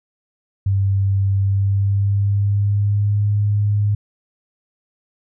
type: tone with pitch glide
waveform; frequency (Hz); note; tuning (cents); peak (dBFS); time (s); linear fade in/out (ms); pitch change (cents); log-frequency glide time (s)
sine; 98 to 103.29; G2 to G#2; 0 to -9; -14; 0.66-3.95; 5; +91; 1.38-3.25
effects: none